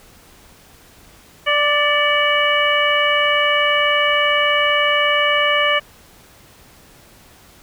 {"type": "harmonic tone with a mistuned harmonic", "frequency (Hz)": 587.3, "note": "D5", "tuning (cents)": 0, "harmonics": [1, 2, 3, 4, 5], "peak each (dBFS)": [-20, -20, -20, -20, -20], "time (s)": [1.46, 5.8], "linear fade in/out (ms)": 20, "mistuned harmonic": 4, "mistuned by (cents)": -54, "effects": ["pink hiss -47 dBFS RMS until 7.62 s"]}